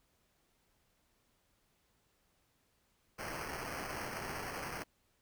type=noise with sample-and-hold; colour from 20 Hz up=white; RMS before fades=-42 dBFS; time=3.18-4.84 s; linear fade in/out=20 ms; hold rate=3675 Hz; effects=pink hiss -75 dBFS RMS until 5.21 s